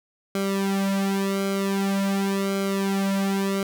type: tone with flanger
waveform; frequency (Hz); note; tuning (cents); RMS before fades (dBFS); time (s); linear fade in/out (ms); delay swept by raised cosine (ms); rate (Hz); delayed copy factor
sawtooth; 196; G3; 0; -24; 0.35-3.63; 2; 1.1 to 4; 0.45; -0.9
effects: none